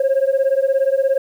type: beating tone pair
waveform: sine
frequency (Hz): 531 / 548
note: C5 / C#5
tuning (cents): +25 / -20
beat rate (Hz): 17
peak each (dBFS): -15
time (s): 0-1.18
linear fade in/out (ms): 5
effects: tanh soft clip ceiling -10 dBFS + 8-bit